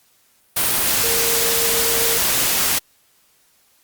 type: tone in noise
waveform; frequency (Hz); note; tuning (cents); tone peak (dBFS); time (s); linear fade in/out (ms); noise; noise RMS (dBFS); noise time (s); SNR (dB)
sine; 462.4; A#4; -14; -25; 1.03-2.18; 10; white; -18; 0.56-2.79; -10
effects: white hiss -58 dBFS RMS until 3.83 s + Opus 48 kbps